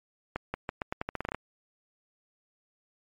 accelerating click train, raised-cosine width 0.5 ms, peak -16 dBFS, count 13, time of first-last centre 0.36-1.346 s, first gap 180 ms, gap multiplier 0.84, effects MP3 64 kbps

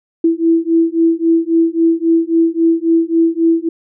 sine beating tone pair, 328.6 / 332.3 Hz, E4 / E4, -5 / +14 cents, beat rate 3.7 Hz, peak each -13 dBFS, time 0.24-3.69 s, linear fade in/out 5 ms, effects none

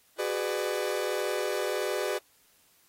40% pulse chord, G# half-diminished seventh, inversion third, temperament just, 373.8 / 415.3 / 498.4 / 598 Hz, F#4 / G#4 / B4 / D5, +18 / 0 / +16 / +31 cents, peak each -33 dBFS, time 0.18-2.19 s, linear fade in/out 20 ms, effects white hiss -64 dBFS RMS until 2.88 s + AAC 48 kbps

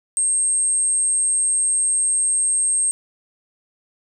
sine tone, 8460 Hz, C9, 18 cents sharp, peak -16 dBFS, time 0.17-2.91 s, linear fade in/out 0 ms, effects none

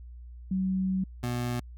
sine / 25% pulse tone pair in turn, 188.5 / 121.75 Hz, F#3 / B2, +32 / -24 cents, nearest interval minor sixth, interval 756 cents, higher first, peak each -25 dBFS, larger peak neither, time 0.51-1.04 / 1.23-1.6 s, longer first, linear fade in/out 5 ms, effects added 60 Hz sine -42 dBFS peak until 1.77 s

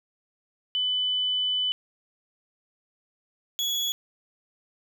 sine / 35% pulse tone pair in turn, 3000 / 3371 Hz, F#7 / G#7, +23 / +25 cents, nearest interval major second, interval 202 cents, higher second, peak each -23 dBFS, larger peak neither, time 0.75-1.72 / 3.59-3.92 s, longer first, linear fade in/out 0 ms, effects none

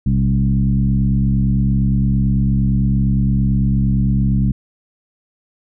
sine tone with frequency modulation, 128.4 Hz, C3, 32 cents flat, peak -12 dBFS, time 0.06-4.52 s, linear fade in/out 5 ms, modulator 68.8 Hz, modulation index 1.3, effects none

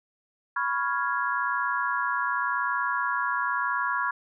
sine chord, C# dominant seventh, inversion third, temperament equal, 987.8 / 1108.7 / 1396.9 / 1661.2 Hz, B5 / C#6 / E#6 / G#6, 0 / 0 / 0 / 0 cents, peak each -30 dBFS, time 0.56-4.11 s, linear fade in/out 5 ms, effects none

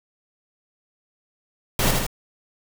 pink noise with echo, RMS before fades -20 dBFS, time 1.79-1.91 s, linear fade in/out 2 ms, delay 78 ms, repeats 2, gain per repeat -3 dB, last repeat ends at 2.066 s, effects none

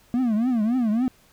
triangle tone with vibrato, 233.1 Hz, A#3, in tune, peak -17 dBFS, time 0.14-1.08 s, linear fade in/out 0 ms, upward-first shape triangle, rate 3.6 Hz, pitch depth 220 cents each way, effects pink hiss -57 dBFS RMS until 1.32 s

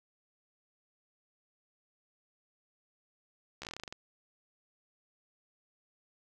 slowing click train, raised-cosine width 0.2 ms, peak -24 dBFS, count 12, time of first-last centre 3.62-3.925 s, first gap 14 ms, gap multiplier 1.13, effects none

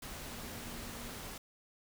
sine tone in noise, 236.1 Hz, A#3, 22 cents sharp, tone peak -51 dBFS, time 0.28-1.09 s, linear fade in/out 5 ms, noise pink, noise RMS -45 dBFS, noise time 0.02-1.38 s, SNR -9 dB, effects none

